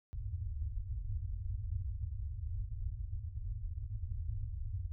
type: low-pass noise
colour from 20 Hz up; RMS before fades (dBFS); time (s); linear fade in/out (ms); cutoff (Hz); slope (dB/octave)
white; -39; 0.13-4.92; 0; 110; 96
effects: none